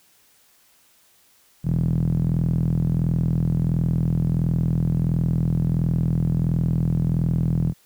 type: tone with band-pass filter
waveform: sawtooth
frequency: 41.45 Hz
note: E1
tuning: 10 cents sharp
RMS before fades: -21 dBFS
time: 1.63-7.74 s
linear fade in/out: 50 ms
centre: 150 Hz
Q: 5
effects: white hiss -58 dBFS RMS until 7.85 s